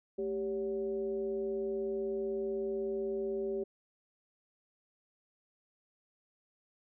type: tone with frequency modulation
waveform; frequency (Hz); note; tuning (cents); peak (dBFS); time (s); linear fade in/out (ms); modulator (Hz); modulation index
sine; 392; G4; 0; -32; 0.18-3.64; 10; 171; 0.61
effects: none